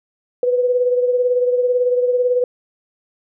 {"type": "beating tone pair", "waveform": "sine", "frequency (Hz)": [493.9, 511.9], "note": ["B4", "C5"], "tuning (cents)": [0, -38], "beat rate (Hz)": 18, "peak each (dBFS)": [-14, -23], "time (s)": [0.43, 2.44], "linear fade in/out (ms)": 2, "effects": []}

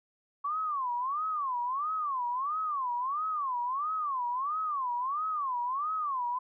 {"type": "tone with vibrato", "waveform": "sine", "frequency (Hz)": 1108.7, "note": "C#6", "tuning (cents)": 0, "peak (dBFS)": -29, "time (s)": [0.44, 6.39], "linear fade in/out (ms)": 10, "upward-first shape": "sine", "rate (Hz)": 1.5, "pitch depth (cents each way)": 250, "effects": []}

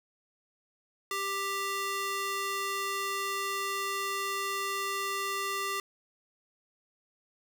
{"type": "tone with high-pass filter", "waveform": "square", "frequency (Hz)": 394, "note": "G4", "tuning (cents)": 9, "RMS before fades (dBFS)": -33, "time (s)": [1.11, 5.8], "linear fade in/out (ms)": 2, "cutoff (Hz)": 930, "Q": 0.91, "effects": []}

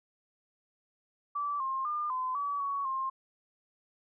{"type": "tone with pitch steps", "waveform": "sine", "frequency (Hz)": [1159, 1063, 1204, 1024, 1143, 1120, 1061], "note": ["D6", "C6", "D6", "C6", "D6", "C#6", "C6"], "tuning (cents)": [-23, 27, 43, -38, -47, 18, 24], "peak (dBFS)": -30, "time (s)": [1.35, 3.1], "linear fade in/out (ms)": 10, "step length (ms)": 250, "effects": []}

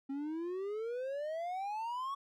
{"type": "exponential sweep", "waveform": "triangle", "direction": "up", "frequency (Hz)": [268.5, 1129], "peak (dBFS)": -34, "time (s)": [0.09, 2.15], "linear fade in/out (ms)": 10, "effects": []}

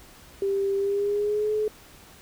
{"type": "tone with pitch glide", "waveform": "sine", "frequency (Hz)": [394.2, 427.4], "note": ["G4", "G#4"], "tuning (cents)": [10, 50], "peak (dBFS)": -22, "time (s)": [0.42, 1.68], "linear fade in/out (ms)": 2, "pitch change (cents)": 140, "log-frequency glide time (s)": [0.76, 1.53], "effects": ["pink hiss -50 dBFS RMS until 2.21 s"]}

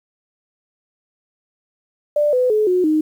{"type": "tone with pitch steps", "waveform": "sine", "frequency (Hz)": [591, 502.7, 427.7, 363.8, 309.5], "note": ["D5", "B4", "A4", "F#4", "D#4"], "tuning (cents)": [11, 31, -49, -29, -9], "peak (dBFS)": -13, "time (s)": [2.16, 3.01], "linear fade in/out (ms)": 5, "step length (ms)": 170, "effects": ["8-bit"]}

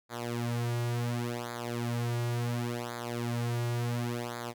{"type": "tone with flanger", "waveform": "sawtooth", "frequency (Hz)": 119.3, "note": "A#2", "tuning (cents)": 41, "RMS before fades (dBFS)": -33, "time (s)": [0.09, 4.54], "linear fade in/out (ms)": 50, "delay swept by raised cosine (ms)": [0.35, 3.95], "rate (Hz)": 0.7, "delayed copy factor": -0.9, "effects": []}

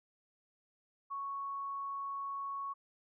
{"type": "tone", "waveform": "sine", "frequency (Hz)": 1108.7, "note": "C#6", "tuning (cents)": 0, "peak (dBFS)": -37, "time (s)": [1.1, 2.74], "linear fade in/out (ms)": 20, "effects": []}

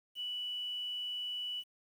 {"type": "tone with quantisation", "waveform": "sine", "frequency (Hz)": 2960, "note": "F#7", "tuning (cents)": 0, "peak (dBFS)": -36, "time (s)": [0.15, 1.64], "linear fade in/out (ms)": 50, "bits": 10, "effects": []}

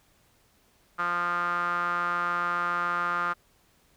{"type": "tone with band-pass filter", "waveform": "sawtooth", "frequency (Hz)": 174.61, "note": "F3", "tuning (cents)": 0, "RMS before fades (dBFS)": -28, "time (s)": [0.98, 3.34], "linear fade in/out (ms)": 20, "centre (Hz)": 1300, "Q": 8.8, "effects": ["pink hiss -64 dBFS RMS until 3.96 s"]}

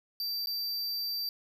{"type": "tone with dropouts", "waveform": "square", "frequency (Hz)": 4670, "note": "D8", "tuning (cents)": -11, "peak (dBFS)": -32, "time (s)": [0.2, 1.29], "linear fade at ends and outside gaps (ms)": 1, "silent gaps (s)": [0.46, 0.471], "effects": []}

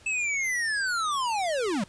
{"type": "linear sweep", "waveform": "square", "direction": "down", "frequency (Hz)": [2637, 174.61], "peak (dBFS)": -26, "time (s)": [0.06, 1.84], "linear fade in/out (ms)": 5, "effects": ["pink hiss -55 dBFS RMS until 1.88 s", "resampled to 22050 Hz"]}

